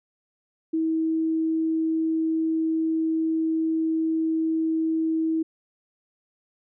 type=tone; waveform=sine; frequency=321.6 Hz; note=E4; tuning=43 cents flat; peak=-21 dBFS; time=0.73-5.43 s; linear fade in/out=10 ms; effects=none